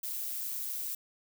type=noise with amplitude modulation; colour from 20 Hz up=violet; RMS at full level=-35 dBFS; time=0.03-0.95 s; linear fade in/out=5 ms; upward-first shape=sine; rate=128 Hz; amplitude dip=35%; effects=none